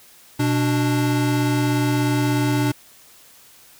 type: tone pair together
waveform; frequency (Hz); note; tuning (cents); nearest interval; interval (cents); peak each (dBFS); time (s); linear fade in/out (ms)
square; 123.49 / 293.7; B2 / D4; 0 / 0; octave + minor third; 1500; -21; 0.39-2.72; 10
effects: white hiss -49 dBFS RMS until 3.79 s